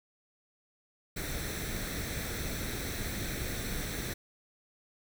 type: noise with comb filter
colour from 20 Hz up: pink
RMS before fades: -36 dBFS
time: 1.16-4.14 s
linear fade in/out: 10 ms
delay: 0.51 ms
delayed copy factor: +0.6
effects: none